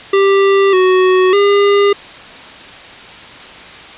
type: tone with pitch steps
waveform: square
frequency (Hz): 393.1 / 371 / 403.8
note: G4 / F#4 / G#4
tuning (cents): +5 / +5 / -49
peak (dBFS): -8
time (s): 0.13-1.93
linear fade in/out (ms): 5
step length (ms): 600
effects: white hiss -33 dBFS RMS until 3.97 s + resampled to 8000 Hz